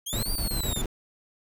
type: linear two-way sweep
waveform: 15% pulse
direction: up then down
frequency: 3122 to 4736 to 3488 Hz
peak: -24 dBFS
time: 0.06-0.82 s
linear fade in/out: 10 ms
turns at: 0.31 s
type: noise bursts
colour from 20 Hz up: brown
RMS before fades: -29 dBFS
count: 6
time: 0.13-0.858 s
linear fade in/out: 0 ms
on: 98 ms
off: 28 ms
effects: none